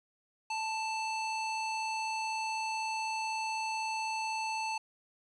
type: tone with band-pass filter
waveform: square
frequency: 882 Hz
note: A5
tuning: 4 cents sharp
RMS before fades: -35 dBFS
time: 0.5-4.78 s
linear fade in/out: 5 ms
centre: 2900 Hz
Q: 0.5
effects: resampled to 22050 Hz + 10-bit